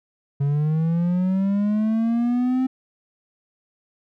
triangle linear sweep, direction up, 138.59 to 261.6 Hz, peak -16 dBFS, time 0.4-2.67 s, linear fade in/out 10 ms, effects none

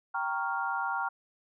sine chord, G half-diminished seventh, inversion none, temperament equal, 784 / 932.3 / 1108.7 / 1396.9 Hz, G5 / Bb5 / Db6 / F6, 0 / 0 / 0 / 0 cents, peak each -35 / -34 / -37 / -33 dBFS, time 0.14-1.09 s, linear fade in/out 10 ms, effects none

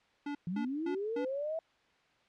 square tone bursts, 288.3 Hz, D4, 32 cents flat, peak -36 dBFS, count 4, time 0.26-1.25 s, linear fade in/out 5 ms, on 90 ms, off 210 ms
sine linear sweep, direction up, 164.81 to 659.3 Hz, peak -33 dBFS, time 0.47-1.59 s, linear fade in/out 2 ms
effects white hiss -68 dBFS RMS until 2.28 s + low-pass 3000 Hz 12 dB/octave

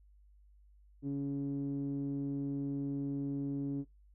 sawtooth tone with low-pass filter, 140 Hz, C#3, 18 cents sharp, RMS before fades -36 dBFS, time 1.02-3.85 s, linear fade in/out 50 ms, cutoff 310 Hz, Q 5.8, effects noise-tail reverb RT60 0.2 s tail -21 dB re dry + added 50 Hz sine -59 dBFS peak until 4.14 s

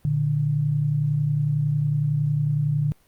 sine tone pair together, 117.3 / 148.26 Hz, A#2 / D3, +11 / +17 cents, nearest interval major third, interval 406 cents, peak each -27 / -20 dBFS, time 0.05-2.92 s, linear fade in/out 0 ms, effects pink hiss -61 dBFS RMS until 3.07 s + Opus 32 kbps

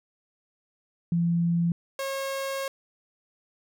sine / sawtooth tone pair in turn, 170.2 / 543.2 Hz, F3 / C#5, -44 / -35 cents, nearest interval octave + minor sixth, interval 2009 cents, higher second, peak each -21 / -25 dBFS, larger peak first, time 1.12-1.72 / 1.99-2.68 s, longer second, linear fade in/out 2 ms, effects none

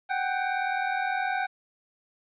25% pulse tone pair together, 747.5 / 787 Hz, F#5 / G5, +17 / +7 cents, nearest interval minor second, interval 90 cents, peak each -25 dBFS, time 0.09-1.47 s, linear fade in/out 20 ms, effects resampled to 8000 Hz + 10-bit

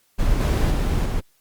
brown noise with level steps, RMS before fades -20 / -17 / -20 / -23 dBFS, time 0.18-1.21 s, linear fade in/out 20 ms, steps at 0.4 / 0.7 / 1.05 s, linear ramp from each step 10 ms, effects white hiss -63 dBFS RMS until 1.4 s + Opus 48 kbps

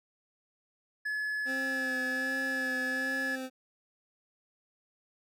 triangle tone, 1708 Hz, G#6, 48 cents sharp, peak -29 dBFS, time 1.05-3.36 s, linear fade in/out 10 ms
25% pulse tone with vibrato, 261.6 Hz, C4, in tune, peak -32 dBFS, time 1.45-3.5 s, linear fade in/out 50 ms, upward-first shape sine, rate 1.3 Hz, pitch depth 25 cents each way
effects none

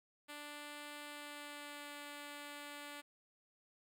5% pulse tone with pitch glide, 293.7 to 290.7 Hz, D4 to D4, 0 to -18 cents, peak -36 dBFS, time 0.28-3.02 s, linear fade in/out 20 ms, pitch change -18 cents, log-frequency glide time 1.02-1.92 s, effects none

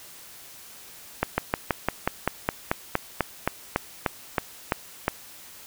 slowing click train, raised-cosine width 0.5 ms, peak -6 dBFS, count 17, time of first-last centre 1.23-5.081 s, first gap 150 ms, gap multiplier 1.06, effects white hiss -46 dBFS RMS until 5.66 s

